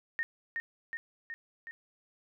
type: tone with echo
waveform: sine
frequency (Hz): 1843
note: A#6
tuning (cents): -20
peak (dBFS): -29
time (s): 0.19-0.23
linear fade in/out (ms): 0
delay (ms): 370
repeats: 4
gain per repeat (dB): -3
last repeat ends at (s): 1.71
effects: none